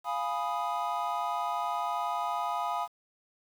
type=chord; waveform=triangle; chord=F half-diminished seventh; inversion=none; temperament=equal; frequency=698.5 / 830.6 / 987.8 / 1244.5 Hz; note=F5 / Ab5 / Cb6 / Eb6; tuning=0 / 0 / 0 / 0 cents; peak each=-33 dBFS; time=0.04-2.88 s; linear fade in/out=50 ms; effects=9-bit